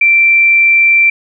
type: tone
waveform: sine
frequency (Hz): 2349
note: D7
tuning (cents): 0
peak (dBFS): -5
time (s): 0.01-1.1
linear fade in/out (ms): 5
effects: none